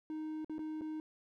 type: tone with dropouts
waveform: triangle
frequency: 311.1 Hz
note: D#4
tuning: in tune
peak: -36 dBFS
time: 0.1-1 s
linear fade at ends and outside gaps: 1 ms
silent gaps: 0.446-0.496 / 0.583-0.591 / 0.811-0.817 s
effects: none